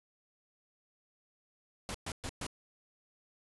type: noise bursts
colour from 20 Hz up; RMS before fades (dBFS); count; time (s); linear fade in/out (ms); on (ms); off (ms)
pink; -39; 4; 1.89-2.466; 0; 54; 120
effects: resampled to 24000 Hz